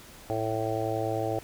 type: harmonic tone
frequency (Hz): 110.6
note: A2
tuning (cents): +9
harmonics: 1 / 3 / 4 / 5 / 6 / 7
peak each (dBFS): -34 / -34 / -34 / -34 / -34 / -34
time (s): 0.3-1.39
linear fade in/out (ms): 0
effects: pink hiss -49 dBFS RMS until 1.43 s